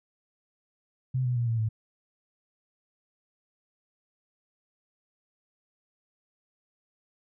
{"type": "tone with pitch steps", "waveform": "sine", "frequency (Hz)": [128.9, 123.94, 119.16, 114.57, 110.16], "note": ["C3", "B2", "A#2", "A#2", "A2"], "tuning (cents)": [-26, 7, 38, -30, 3], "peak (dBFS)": -24, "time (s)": [1.14, 1.69], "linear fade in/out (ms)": 10, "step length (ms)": 110, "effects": []}